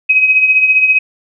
sine tone with tremolo, 2533 Hz, D#7, 30 cents sharp, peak -4 dBFS, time 0.09-0.99 s, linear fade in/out 10 ms, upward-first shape triangle, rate 15 Hz, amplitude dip 65%, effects none

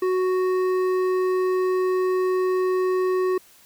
sine tone with hard clipping, 370 Hz, F#4, in tune, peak -21 dBFS, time 0.02-3.38 s, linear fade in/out 5 ms, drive 9 dB, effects white hiss -53 dBFS RMS until 3.65 s

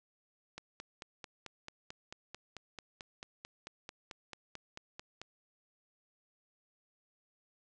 click train, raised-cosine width 0.2 ms, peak -27 dBFS, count 22, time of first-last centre 0.58-5.216 s, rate 4.53 Hz, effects resampled to 22050 Hz + 11-bit

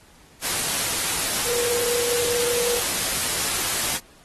sine tone in noise, 480 Hz, B4, 49 cents flat, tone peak -23 dBFS, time 1.45-2.81 s, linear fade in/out 50 ms, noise white, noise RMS -24 dBFS, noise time 0.41-4 s, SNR -2 dB, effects pink hiss -53 dBFS RMS until 4.24 s + AAC 32 kbps

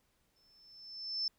sine tone with exponential growth, 5290 Hz, E8, 5 cents sharp, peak -30 dBFS, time 0.36-1.28 s, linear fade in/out 2 ms, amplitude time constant 200 ms, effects pink hiss -75 dBFS RMS until 1.38 s

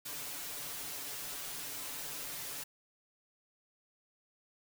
white noise with comb filter, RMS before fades -42 dBFS, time 0.05-2.64 s, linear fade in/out 10 ms, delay 6.9 ms, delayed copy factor +0.95, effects none

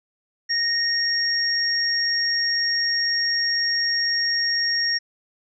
sine tone pair together, 1856 / 5562 Hz, A#6 / F8, -8 / -8 cents, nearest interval octave + perfect fifth, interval 1900 cents, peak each -24 / -21 dBFS, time 0.49-4.99 s, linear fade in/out 20 ms, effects none

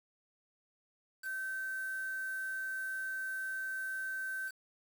sine tone with quantisation, 1543 Hz, G6, 28 cents flat, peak -36 dBFS, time 1.22-4.52 s, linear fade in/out 50 ms, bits 8, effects none

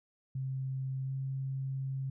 sine tone with pitch glide, 132.6 to 134.14 Hz, C3 to C3, +23 to +43 cents, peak -33 dBFS, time 0.35-2.1 s, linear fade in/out 5 ms, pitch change +20 cents, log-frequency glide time 1.04-1.12 s, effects none

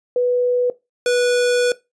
sine / square tone pair in turn, 492.9 / 489.8 Hz, B4 / B4, -3 / -14 cents, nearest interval unison, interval 11 cents, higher first, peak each -14 / -15 dBFS, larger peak first, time 0.16-0.7 / 1.06-1.72 s, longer second, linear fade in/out 2 ms, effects noise-tail reverb RT60 0.2 s tail -17 dB re dry + resampled to 22050 Hz

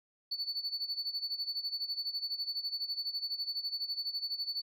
sine tone with tremolo, 4474 Hz, C#8, 15 cents sharp, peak -29 dBFS, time 0.31-4.62 s, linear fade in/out 10 ms, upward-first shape sine, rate 12 Hz, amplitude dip 85%, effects tanh soft clip ceiling -30 dBFS

